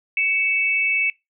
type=tone pair together; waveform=sine; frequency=2241 / 2630 Hz; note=C#7 / E7; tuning=+18 / -5 cents; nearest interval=minor third; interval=277 cents; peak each=-20 dBFS; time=0.17-1.1 s; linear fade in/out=2 ms; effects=noise-tail reverb RT60 0.2 s tail -22 dB re dry